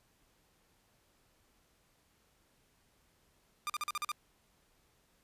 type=tone bursts; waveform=sawtooth; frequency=1200 Hz; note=D6; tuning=37 cents sharp; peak=-30 dBFS; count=7; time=3.67-4.117 s; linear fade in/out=0 ms; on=27 ms; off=43 ms; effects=pink hiss -71 dBFS RMS until 5.23 s + resampled to 32000 Hz